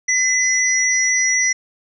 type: tone pair together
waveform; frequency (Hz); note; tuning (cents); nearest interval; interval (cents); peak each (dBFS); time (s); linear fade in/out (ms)
sine; 2025 / 5848; B6 / F#8; +43 / -21; octave + tritone; 1836; -17; 0.08-1.53; 10
effects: none